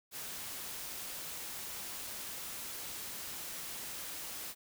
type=noise; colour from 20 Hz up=white; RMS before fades=-43 dBFS; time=0.11-4.55 s; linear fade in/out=50 ms; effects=none